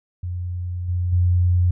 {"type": "tone with level steps", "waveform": "sine", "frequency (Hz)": 89, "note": "F2", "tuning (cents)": 33, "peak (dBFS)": [-24, -19, -14], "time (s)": [0.23, 1.71], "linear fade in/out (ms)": 5, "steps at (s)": [0.88, 1.12], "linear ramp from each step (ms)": 10, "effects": []}